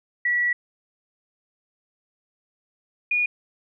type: tone pair in turn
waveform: sine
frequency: 1941 / 2446 Hz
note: B6 / D#7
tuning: -31 / -30 cents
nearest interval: major third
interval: 401 cents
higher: second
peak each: -19 / -19 dBFS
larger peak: neither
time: 0.25-0.53 / 3.11-3.26 s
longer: first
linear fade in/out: 5 ms
effects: none